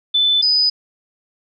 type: tone pair in turn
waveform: sine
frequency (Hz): 3512 / 4986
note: A7 / D#8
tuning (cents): -4 / +3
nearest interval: tritone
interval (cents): 607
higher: second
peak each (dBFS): -12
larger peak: neither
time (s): 0.14-0.42 / 0.42-0.7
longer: neither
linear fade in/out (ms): 10
effects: none